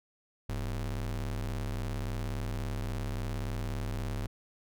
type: ring-modulated tone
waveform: square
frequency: 72.2 Hz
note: D2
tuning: 29 cents flat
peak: -30 dBFS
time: 0.49-4.27 s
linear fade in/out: 5 ms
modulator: 31.8 Hz
effects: none